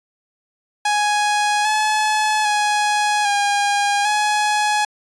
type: tone with pitch steps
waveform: sawtooth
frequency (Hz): 833 / 856 / 836 / 812 / 841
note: G#5 / A5 / G#5 / G#5 / G#5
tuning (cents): +5 / -48 / +11 / -39 / +22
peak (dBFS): -12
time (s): 0.85-4.85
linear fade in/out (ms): 5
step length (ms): 800
effects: resampled to 22050 Hz